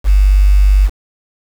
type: tone with quantisation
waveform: sine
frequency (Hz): 49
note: G1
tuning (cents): 0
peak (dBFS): -5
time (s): 0.04-0.9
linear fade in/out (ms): 50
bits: 5
effects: none